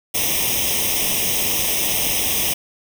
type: noise with comb filter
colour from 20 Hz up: white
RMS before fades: -20 dBFS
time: 0.14-2.54 s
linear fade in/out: 10 ms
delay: 0.34 ms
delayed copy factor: +1
effects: none